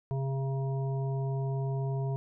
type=harmonic tone with a mistuned harmonic; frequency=135.4 Hz; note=C#3; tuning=40 cents flat; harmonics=1 / 3 / 5 / 7; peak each=-29 / -39 / -43 / -46 dBFS; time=0.11-2.16 s; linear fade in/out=0 ms; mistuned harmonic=1; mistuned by=-16 cents; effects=none